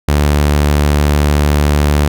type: tone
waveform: sawtooth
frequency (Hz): 73.42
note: D2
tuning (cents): 0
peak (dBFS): -5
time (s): 0.08-2.08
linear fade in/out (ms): 5
effects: none